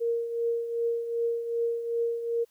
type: tone with tremolo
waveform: sine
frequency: 466.2 Hz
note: A#4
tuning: in tune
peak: -23 dBFS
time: 0-2.45 s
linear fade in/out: 20 ms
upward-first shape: triangle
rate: 2.6 Hz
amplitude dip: 65%
effects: white hiss -68 dBFS RMS until 2.5 s